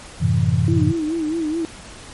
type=chord; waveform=sine; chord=F# half-diminished seventh; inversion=none; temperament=equal; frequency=92.5 / 110 / 130.81 / 164.81 Hz; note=F#2 / A2 / C3 / E3; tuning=0 / 0 / 0 / 0 cents; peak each=-20 dBFS; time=0.2-0.93 s; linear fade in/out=20 ms
type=tone with vibrato; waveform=sine; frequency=318.9 Hz; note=D#4; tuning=43 cents sharp; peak=-19 dBFS; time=0.68-1.65 s; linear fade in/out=0 ms; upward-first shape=sine; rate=4.7 Hz; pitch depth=95 cents each way
effects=pink hiss -39 dBFS RMS until 2.13 s + MP3 48 kbps